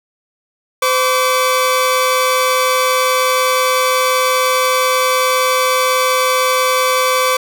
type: tone pair together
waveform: sawtooth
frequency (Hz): 512.7 / 1151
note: C5 / D6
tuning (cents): -35 / -35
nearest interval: octave + major second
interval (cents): 1400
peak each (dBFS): -11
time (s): 0.82-7.37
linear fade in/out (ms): 5
effects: none